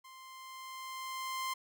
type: tone with level ramp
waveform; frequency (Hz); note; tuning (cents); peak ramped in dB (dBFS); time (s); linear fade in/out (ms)
sawtooth; 1046.5; C6; 0; -48 to -30; 0.04-1.54; 10
effects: none